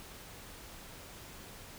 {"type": "silence", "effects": ["pink hiss -50 dBFS RMS until 1.78 s"]}